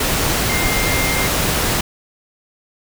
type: tone in noise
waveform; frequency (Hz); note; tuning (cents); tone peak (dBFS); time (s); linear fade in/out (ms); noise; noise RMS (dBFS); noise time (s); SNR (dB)
sine; 2106; C7; +11; -22; 0.49-1.27; 5; pink; -18; 0-1.81; -7
effects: none